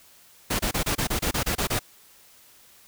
pink noise bursts, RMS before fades -25 dBFS, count 11, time 0.5-1.793 s, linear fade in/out 10 ms, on 93 ms, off 27 ms, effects white hiss -54 dBFS RMS until 2.87 s

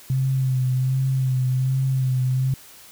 sine tone with vibrato, 130.5 Hz, C3, 4 cents flat, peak -18 dBFS, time 0.1-2.54 s, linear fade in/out 2 ms, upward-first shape sine, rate 1.3 Hz, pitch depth 34 cents each way, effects white hiss -46 dBFS RMS until 2.91 s

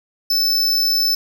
square tone, 5274 Hz, E8, in tune, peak -15 dBFS, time 0.3-1.15 s, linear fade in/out 5 ms, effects none

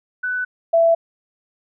sine tone pair in turn, 1495 / 665.9 Hz, F#6 / E5, +17 / +17 cents, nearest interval octave + major second, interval 1400 cents, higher first, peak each -20 / -11 dBFS, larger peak second, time 0.23-0.45 / 0.73-0.95 s, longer neither, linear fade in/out 10 ms, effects none

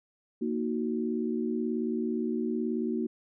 sine chord, D# minor, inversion second, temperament equal, 233.1 / 311.1 / 370 Hz, A#3 / D#4 / F#4, 0 / 0 / 0 cents, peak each -30 / -34 / -33 dBFS, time 0.41-3.07 s, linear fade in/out 10 ms, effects none

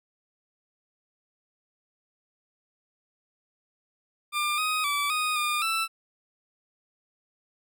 20% pulse tone with pitch steps, 1196 / 1253 / 1155 / 1243 / 1210 / 1327 Hz, D6 / D#6 / D6 / D#6 / D#6 / E6, +31 / +12 / -29 / -2 / -49 / +11 cents, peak -20 dBFS, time 4.32-5.88 s, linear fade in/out 50 ms, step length 260 ms, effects none

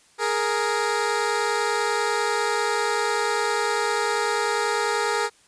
15% pulse tone pair together, 416.1 / 466.2 Hz, G#4 / A#4, +3 / 0 cents, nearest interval major second, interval 197 cents, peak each -18 dBFS, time 0.18-5.3 s, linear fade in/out 50 ms, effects white hiss -57 dBFS RMS until 5.47 s + resampled to 22050 Hz

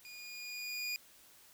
25% pulse tone with level ramp, 2443 Hz, D#7, 32 cents flat, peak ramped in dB -45 to -31 dBFS, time 0.05-0.96 s, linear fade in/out 0 ms, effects white hiss -61 dBFS RMS until 1.53 s

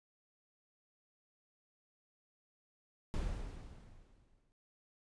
brown noise with exponential decay, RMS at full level -35 dBFS, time 3.14-4.52 s, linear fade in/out 0 ms, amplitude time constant 300 ms, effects resampled to 22050 Hz

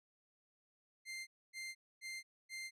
sawtooth tone bursts, 2093 Hz, C7, in tune, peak -40 dBFS, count 4, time 1.05-2.71 s, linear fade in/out 50 ms, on 220 ms, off 260 ms, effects low-pass 10000 Hz 12 dB/octave

